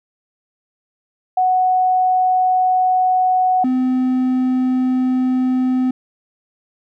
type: tone pair in turn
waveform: sine / triangle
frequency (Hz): 740 / 255.7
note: F#5 / C4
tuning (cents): 0 / -40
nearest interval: octave + tritone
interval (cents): 1840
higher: first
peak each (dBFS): -12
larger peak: neither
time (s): 1.37-3.64 / 3.64-5.91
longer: neither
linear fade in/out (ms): 5
effects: none